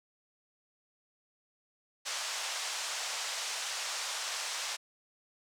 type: band-pass noise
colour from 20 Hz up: white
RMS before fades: -37 dBFS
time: 2.05-4.77 s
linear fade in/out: 20 ms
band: 610 to 7400 Hz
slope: 24 dB/octave
effects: none